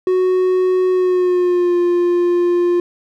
triangle tone with pitch glide, 369.2 to 350.9 Hz, F#4 to F4, -4 to +8 cents, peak -10 dBFS, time 0.07-2.8 s, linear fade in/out 2 ms, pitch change -88 cents, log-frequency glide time 0.91-1.77 s, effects none

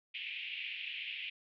white band-pass noise, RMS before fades -42 dBFS, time 0.14-1.3 s, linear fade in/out 10 ms, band 2300 to 3000 Hz, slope 48 dB/octave, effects none

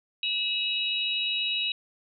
sine tone cluster, 2590 / 2907 / 3827 Hz, E7 / F#7 / A#7, -31 / -31 / +45 cents, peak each -31 / -30 / -29 dBFS, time 0.23-1.72 s, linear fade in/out 2 ms, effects none

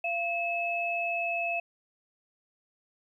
sine tone pair together, 686.8 / 2593 Hz, F5 / E7, -29 / -29 cents, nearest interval octave + major seventh, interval 2300 cents, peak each -31 / -30 dBFS, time 0.04-1.6 s, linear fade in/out 5 ms, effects 11-bit

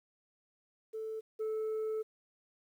sine tone pair in turn, 440 / 436.5 Hz, A4 / A4, 0 / -14 cents, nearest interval unison, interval 14 cents, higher first, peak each -36 / -30 dBFS, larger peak second, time 0.93-1.21 / 1.39-2.03 s, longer second, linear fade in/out 20 ms, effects tanh soft clip ceiling -32 dBFS + 11-bit

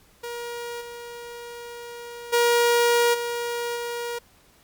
sawtooth tone with level steps, 475.2 Hz, A#4, 33 cents sharp, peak -27 / -32 / -13 / -22 / -24 dBFS, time 0.23-4.19 s, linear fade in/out 10 ms, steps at 0.8 / 2.32 / 3.13 / 3.75 s, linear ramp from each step 20 ms, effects pink hiss -57 dBFS RMS until 4.63 s + MP3 96 kbps

